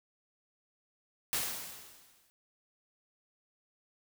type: noise with exponential decay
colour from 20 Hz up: white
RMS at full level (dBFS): -31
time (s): 1.33-2.3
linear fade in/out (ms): 0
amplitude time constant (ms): 210
effects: none